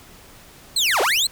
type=linear two-way sweep; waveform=30% pulse; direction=down then up; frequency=4298 to 342.5 to 4298 Hz; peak=-14 dBFS; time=0.76-1.27 s; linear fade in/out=5 ms; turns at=1.01 s; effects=pink hiss -46 dBFS RMS until 1.31 s